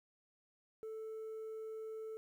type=tone; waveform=sine; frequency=440 Hz; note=A4; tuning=in tune; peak=-40 dBFS; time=0.83-2.17 s; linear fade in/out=0 ms; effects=tanh soft clip ceiling -42 dBFS + 12-bit